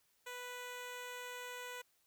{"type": "tone", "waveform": "10% pulse", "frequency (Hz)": 493.9, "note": "B4", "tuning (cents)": 0, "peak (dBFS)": -36, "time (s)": [0.26, 1.82], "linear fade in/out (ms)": 10, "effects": ["white hiss -75 dBFS RMS until 2.06 s"]}